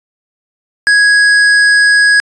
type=tone with tanh clipping; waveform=sine; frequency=1661.2 Hz; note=G#6; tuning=in tune; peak=-7 dBFS; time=0.87-2.2 s; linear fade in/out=0 ms; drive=14 dB; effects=resampled to 22050 Hz